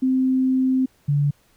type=tone pair in turn; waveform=sine; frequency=260.1 / 144.13 Hz; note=C4 / D3; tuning=-10 / -32 cents; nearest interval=minor seventh; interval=1022 cents; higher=first; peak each=-16 dBFS; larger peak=neither; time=0.02-0.86 / 1.08-1.31 s; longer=first; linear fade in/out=10 ms; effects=pink hiss -60 dBFS RMS until 1.56 s